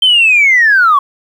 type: linear sweep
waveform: sine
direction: down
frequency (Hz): 3136 to 1085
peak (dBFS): -4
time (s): 0.02-0.99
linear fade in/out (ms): 5
effects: tanh soft clip ceiling -1 dBFS + 7-bit